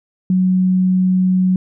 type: tone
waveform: sine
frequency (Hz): 185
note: F#3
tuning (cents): 0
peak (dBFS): -11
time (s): 0.3-1.56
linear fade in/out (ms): 2
effects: none